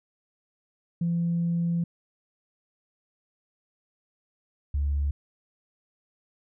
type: tone pair in turn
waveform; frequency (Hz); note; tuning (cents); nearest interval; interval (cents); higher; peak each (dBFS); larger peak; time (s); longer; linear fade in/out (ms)
sine; 170 / 71.48; F3 / D2; -46 / -46; octave + minor third; 1500; first; -22; neither; 1.01-1.84 / 4.74-5.11; first; 5
effects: tanh soft clip ceiling -19 dBFS